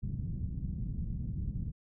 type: low-pass noise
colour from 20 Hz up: white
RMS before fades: -36 dBFS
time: 0.02-1.72 s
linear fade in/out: 20 ms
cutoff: 160 Hz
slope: 24 dB/octave
effects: none